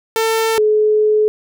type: tone pair in turn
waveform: sawtooth / sine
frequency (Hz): 447.8 / 427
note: A4 / G#4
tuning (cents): +30 / +48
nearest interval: minor second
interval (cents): 82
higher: first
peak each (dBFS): -10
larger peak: neither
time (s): 0.16-0.58 / 0.58-1.28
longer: second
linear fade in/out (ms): 0
effects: none